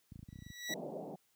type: clicks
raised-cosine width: 5 ms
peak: -36 dBFS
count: 11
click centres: 0.121 / 0.158 / 0.192 / 0.229 / 0.288 / 0.328 / 0.358 / 0.389 / 0.423 / 0.465 / 0.503 s
type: tone with exponential growth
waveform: 20% pulse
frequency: 1943 Hz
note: B6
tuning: 29 cents flat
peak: -29 dBFS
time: 0.28-0.74 s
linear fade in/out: 2 ms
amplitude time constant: 100 ms
type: band-pass noise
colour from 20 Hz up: white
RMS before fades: -44 dBFS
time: 0.69-1.16 s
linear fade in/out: 10 ms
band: 150 to 740 Hz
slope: 48 dB/octave
effects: white hiss -74 dBFS RMS until 1.35 s + high-pass 60 Hz 12 dB/octave